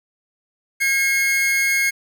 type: tone pair together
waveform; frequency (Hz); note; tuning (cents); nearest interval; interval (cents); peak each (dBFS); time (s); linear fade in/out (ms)
45% pulse; 1619.7 / 2162; G#6 / C#7; -44 / -44; perfect fourth; 500; -24 / -17; 0.8-1.91; 20
effects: none